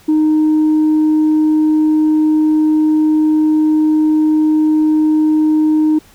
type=tone; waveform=sine; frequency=309.1 Hz; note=D#4; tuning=11 cents flat; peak=-7 dBFS; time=0.08-5.99 s; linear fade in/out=10 ms; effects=tanh soft clip ceiling -7 dBFS + pink hiss -46 dBFS RMS until 6.14 s